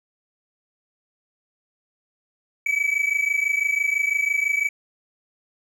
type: tone pair together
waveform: triangle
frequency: 2274 / 2300 Hz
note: C#7 / D7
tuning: +44 / -37 cents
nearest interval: unison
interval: 19 cents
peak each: -21 dBFS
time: 2.66-4.69 s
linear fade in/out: 5 ms
effects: none